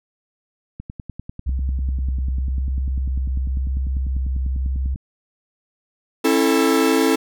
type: click train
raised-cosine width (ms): 5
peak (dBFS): -19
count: 43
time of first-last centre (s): 0.8-4.958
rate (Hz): 10.1
type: tone with vibrato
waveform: sine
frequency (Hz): 65.4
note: C2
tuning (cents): 0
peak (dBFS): -19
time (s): 1.46-4.95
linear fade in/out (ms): 10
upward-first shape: sine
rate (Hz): 0.95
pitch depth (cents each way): 12
type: chord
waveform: 45% pulse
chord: A major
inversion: first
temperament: equal with one note detuned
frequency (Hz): 270.2 / 329.6 / 440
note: C#4 / E4 / A4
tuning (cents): -44 / 0 / 0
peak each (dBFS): -19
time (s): 6.24-7.16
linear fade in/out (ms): 10
effects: none